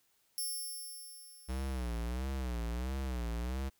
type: tone with exponential decay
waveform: 5% pulse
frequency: 5400 Hz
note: E8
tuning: 41 cents sharp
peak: -28 dBFS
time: 0.38-2.41 s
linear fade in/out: 0 ms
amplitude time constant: 440 ms
type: tone with vibrato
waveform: square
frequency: 62 Hz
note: B1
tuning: 7 cents sharp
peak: -35 dBFS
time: 1.48-3.7 s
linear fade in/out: 20 ms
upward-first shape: sine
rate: 1.5 Hz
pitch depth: 140 cents each way
effects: white hiss -73 dBFS RMS until 3.79 s